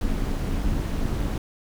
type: noise with amplitude modulation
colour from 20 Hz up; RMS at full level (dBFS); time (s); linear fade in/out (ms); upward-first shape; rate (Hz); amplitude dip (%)
brown; -22; 0.01-1.38; 2; sine; 246; 65
effects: none